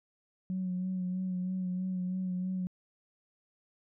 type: tone with vibrato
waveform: sine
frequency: 184 Hz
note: F#3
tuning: 9 cents flat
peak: -30 dBFS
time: 0.5-2.67 s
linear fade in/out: 0 ms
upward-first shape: sine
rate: 3.1 Hz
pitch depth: 28 cents each way
effects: tanh soft clip ceiling -26 dBFS